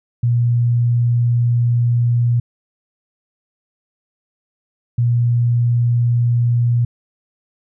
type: tone pair in turn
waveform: sine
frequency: 119.6 / 119.6 Hz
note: A#2 / A#2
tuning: +45 / +45 cents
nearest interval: unison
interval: 0 cents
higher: neither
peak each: -12 dBFS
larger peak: neither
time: 0.23-2.4 / 4.98-6.85 s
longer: first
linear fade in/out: 5 ms
effects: none